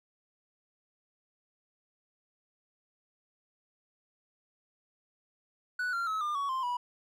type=tone with pitch steps; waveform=triangle; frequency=1480 / 1380.9 / 1288.4 / 1202.1 / 1121.6 / 1046.5 / 976.4 Hz; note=F#6 / F6 / E6 / D6 / C#6 / C6 / B5; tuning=0 / -20 / -40 / +40 / +20 / 0 / -20 cents; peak=-28 dBFS; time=5.79-6.77 s; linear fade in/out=5 ms; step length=140 ms; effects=none